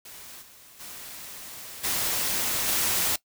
white noise with level steps, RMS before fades -44 / -51 / -41 / -27 / -25 dBFS, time 0.05-3.16 s, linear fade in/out 5 ms, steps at 0.41 / 0.79 / 1.83 / 2.67 s, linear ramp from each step 20 ms, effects noise-tail reverb RT60 0.1 s tail -20 dB re dry

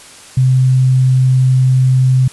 sine tone, 129.4 Hz, C3, 19 cents flat, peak -7 dBFS, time 0.37-2.28 s, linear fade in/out 5 ms, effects white hiss -37 dBFS RMS until 2.32 s + resampled to 24000 Hz

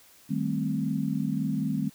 sine chord, A half-diminished seventh, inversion second, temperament equal, 155.56 / 196 / 220 / 261.6 Hz, Eb3 / G3 / A3 / C4, 0 / 0 / 0 / 0 cents, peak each -31 dBFS, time 0.29-1.9 s, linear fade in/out 20 ms, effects white hiss -56 dBFS RMS until 1.94 s

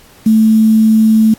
sine tone with quantisation, 220 Hz, A3, in tune, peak -5 dBFS, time 0.26-1.34 s, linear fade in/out 5 ms, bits 5, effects pink hiss -43 dBFS RMS until 1.38 s + AAC 64 kbps

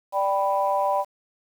sine chord, G major, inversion second, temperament equal, 587.3 / 784 / 987.8 Hz, D5 / G5 / B5, 0 / 0 / 0 cents, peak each -24 dBFS, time 0.12-1.05 s, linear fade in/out 50 ms, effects tanh soft clip ceiling -10 dBFS + 8-bit

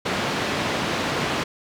pink band-pass noise, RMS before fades -25 dBFS, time 0.05-1.44 s, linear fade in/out 10 ms, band 160 to 3900 Hz, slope 12 dB/octave, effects none

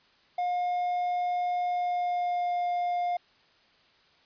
triangle tone with pitch glide, 714 to 707.4 Hz, F5 to F5, +38 to +22 cents, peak -24 dBFS, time 0.38-3.17 s, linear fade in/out 5 ms, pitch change -16 cents, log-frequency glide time 1.67-2.58 s, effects white hiss -62 dBFS RMS until 4.25 s + resampled to 11025 Hz

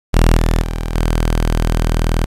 sawtooth tone with level steps, 40.5 Hz, E1, 30 cents flat, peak -4 / -8 / -15 / -9 dBFS, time 0.13-2.26 s, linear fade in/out 20 ms, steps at 0.36 / 0.61 / 0.94 s, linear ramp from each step 20 ms, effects resampled to 32000 Hz + 7-bit

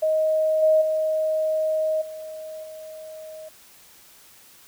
sine tone with level steps, 627 Hz, D#5, 13 cents sharp, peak -18 / -14 / -20 / -33 / -36 dBFS, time 0.02-3.49 s, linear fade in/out 10 ms, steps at 0.62 / 0.81 / 2.01 / 2.63 s, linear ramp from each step 10 ms, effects white hiss -51 dBFS RMS until 4.67 s

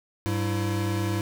square tone cluster, 101.2 / 192.4 / 334.3 Hz, G#2 / G3 / E4, -44 / -32 / +24 cents, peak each -27 / -35 / -31 dBFS, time 0.26-1.21 s, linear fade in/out 0 ms, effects none

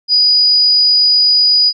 sine tone, 4926 Hz, D#8, 18 cents flat, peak -7 dBFS, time 0.08-1.73 s, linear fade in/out 50 ms, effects none

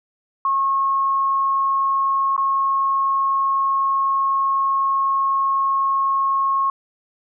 sine tone with dropouts, 1088 Hz, C#6, 33 cents flat, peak -16 dBFS, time 0.45-6.7 s, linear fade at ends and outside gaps 2 ms, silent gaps 2.365-2.378 s, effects none

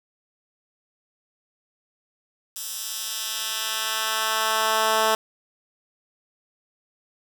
10% pulse tone with high-pass filter sweep, 219.8 Hz, A3, 2 cents flat, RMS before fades -25 dBFS, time 2.56-5.15 s, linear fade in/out 2 ms, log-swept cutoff 7300 to 550 Hz, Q 0.76, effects none

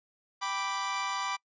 sawtooth chord, G major, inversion none, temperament equal, 784 / 987.8 / 1174.7 Hz, G5 / B5 / D6, 0 / 0 / 0 cents, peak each -35 / -31 / -30 dBFS, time 0.41-1.37 s, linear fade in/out 20 ms, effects noise-tail reverb RT60 0.1 s tail -25 dB re dry + resampled to 16000 Hz

